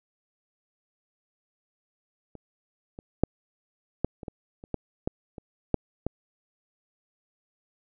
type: clicks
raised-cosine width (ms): 2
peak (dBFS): -29 / -27 / -6 / -10 / -26 / -21 / -30 / -15 / -13 / -26 / -8 / -14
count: 12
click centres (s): 2.353 / 2.989 / 3.236 / 4.046 / 4.232 / 4.282 / 4.639 / 4.743 / 5.075 / 5.382 / 5.743 / 6.066
effects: none